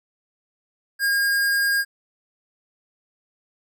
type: tone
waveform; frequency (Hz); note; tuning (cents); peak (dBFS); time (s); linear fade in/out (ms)
square; 1621; G#6; -42; -19; 0.99-1.85; 50
effects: none